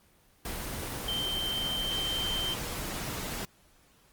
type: tone in noise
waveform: sine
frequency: 3122 Hz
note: G7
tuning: 8 cents flat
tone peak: -30 dBFS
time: 1.08-2.54 s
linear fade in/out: 2 ms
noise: pink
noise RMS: -36 dBFS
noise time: 0.45-3.45 s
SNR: +3 dB
effects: pink hiss -63 dBFS RMS until 4.12 s + Opus 24 kbps